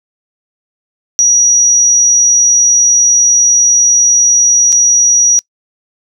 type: tone with dropouts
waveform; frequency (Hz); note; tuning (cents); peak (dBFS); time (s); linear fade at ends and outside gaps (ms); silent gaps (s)
sine; 5790; F#8; -38; -4; 1.19-5.39; 0; 4.722-4.726
effects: noise-tail reverb RT60 0.1 s tail -26 dB re dry

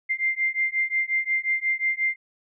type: beating tone pair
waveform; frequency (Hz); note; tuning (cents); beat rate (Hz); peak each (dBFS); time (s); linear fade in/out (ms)
sine; 2093 / 2098.6; C7 / C7; 0 / +5; 5.6; -25; 0.09-2.16; 20
effects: none

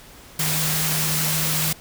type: tone in noise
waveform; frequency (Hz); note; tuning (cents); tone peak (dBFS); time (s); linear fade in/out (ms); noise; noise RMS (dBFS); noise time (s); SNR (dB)
sine; 155.56; D#3; 0; -26; 0.39-1.73; 5; white; -23; 0.39-1.73; -6
effects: pink hiss -45 dBFS RMS until 1.8 s

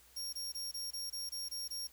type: tone bursts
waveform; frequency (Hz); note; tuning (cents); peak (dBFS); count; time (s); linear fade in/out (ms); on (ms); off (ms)
sawtooth; 5570; F8; -5; -36; 9; 0.16-1.874; 10; 170; 23
effects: added 60 Hz sine -68 dBFS peak until 1.92 s + white hiss -63 dBFS RMS until 1.92 s

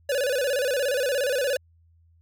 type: tone with vibrato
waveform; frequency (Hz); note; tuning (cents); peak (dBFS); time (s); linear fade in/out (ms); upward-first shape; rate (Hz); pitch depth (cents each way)
square; 534; C5; +35; -23; 0.09-1.57; 5; square; 17; 110
effects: added 83 Hz sine -56 dBFS peak until 2.21 s

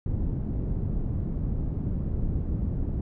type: low-pass noise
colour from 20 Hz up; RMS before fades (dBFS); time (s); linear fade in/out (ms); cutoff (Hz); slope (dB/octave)
pink; -28; 0.06-3.01; 2; 200; 12
effects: none

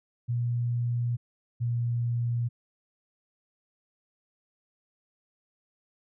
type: tone pair in turn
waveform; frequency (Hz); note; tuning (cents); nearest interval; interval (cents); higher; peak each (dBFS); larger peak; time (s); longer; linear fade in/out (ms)
sine; 120 / 118.96; B2 / A#2; -49 / +36; unison; 15; first; -25; neither; 0.28-1.17 / 1.6-2.49; neither; 20
effects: none

